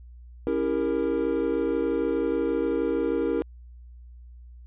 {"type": "chord", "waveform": "triangle", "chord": "C# diminished seventh", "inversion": "none", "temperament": "equal with one note detuned", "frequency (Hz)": [277.2, 329.6, 399.8, 466.2], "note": ["C#4", "E4", "G4", "Bb4"], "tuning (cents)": [0, 0, 34, 0], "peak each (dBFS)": [-28, -26, -28, -25], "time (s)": [0.47, 3.42], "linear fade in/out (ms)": 0, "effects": ["added 60 Hz sine -43 dBFS peak until 4.66 s", "resampled to 8000 Hz"]}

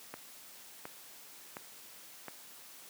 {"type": "click train", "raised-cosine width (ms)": 0.5, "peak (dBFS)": -26, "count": 4, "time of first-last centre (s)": [0.14, 2.283], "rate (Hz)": 1.4, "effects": ["white hiss -53 dBFS RMS until 2.89 s", "high-pass 150 Hz 12 dB/octave"]}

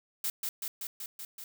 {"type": "noise with echo", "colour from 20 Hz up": "blue", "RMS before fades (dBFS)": -32, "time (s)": [0.24, 0.3], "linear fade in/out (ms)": 2, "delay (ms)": 190, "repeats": 6, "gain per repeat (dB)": -2, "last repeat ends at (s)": 1.44, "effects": []}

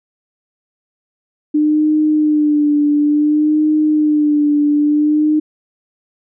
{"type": "tone with vibrato", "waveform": "sine", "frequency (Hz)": 300, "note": "D4", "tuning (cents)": 37, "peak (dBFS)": -10, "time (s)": [1.54, 5.4], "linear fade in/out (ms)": 10, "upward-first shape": "sine", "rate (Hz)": 0.57, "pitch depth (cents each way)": 38, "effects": []}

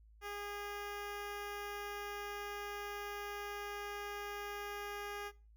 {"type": "tone with notch filter", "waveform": "10% pulse", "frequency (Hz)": 409.1, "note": "G#4", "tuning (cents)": -26, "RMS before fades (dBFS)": -44, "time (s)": [0.21, 5.32], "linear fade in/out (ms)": 50, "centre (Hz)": 8300, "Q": 1.1, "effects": ["noise-tail reverb RT60 0.3 s tail -19 dB re dry", "added 54 Hz sine -59 dBFS peak until 5.56 s"]}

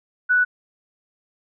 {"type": "tone", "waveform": "sine", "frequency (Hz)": 1480, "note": "F#6", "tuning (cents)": 0, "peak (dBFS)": -14, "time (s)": [0.29, 0.45], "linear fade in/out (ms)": 20, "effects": []}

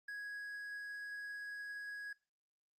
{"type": "tone", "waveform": "triangle", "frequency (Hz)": 1661.2, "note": "G#6", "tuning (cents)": 0, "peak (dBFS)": -40, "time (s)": [0.08, 2.13], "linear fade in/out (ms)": 5, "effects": ["noise-tail reverb RT60 0.3 s tail -22 dB re dry", "Opus 32 kbps"]}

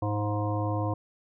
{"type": "harmonic tone with a mistuned harmonic", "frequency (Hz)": 104.9, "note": "G#2", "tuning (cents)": 18, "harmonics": [1, 3, 5, 7, 9, 10], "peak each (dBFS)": [-28, -33, -35, -36, -38, -38], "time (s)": [0.02, 0.94], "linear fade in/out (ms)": 5, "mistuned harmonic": 7, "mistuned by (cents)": -43, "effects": []}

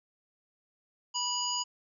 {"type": "harmonic tone with a mistuned harmonic", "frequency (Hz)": 979, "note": "B5", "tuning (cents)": -15, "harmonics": [1, 3, 5, 7], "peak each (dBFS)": [-35, -35, -35, -35], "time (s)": [1.14, 1.64], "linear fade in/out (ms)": 20, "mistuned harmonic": 7, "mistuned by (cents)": -17, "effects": []}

